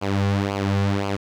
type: tone with flanger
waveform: sawtooth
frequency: 99.2 Hz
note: G2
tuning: 21 cents sharp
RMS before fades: -22 dBFS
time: 0.01-1.17 s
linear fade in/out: 20 ms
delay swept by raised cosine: 0.53 to 3.23 ms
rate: 1.9 Hz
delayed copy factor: -0.7
effects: low-pass 5000 Hz 12 dB/octave + 8-bit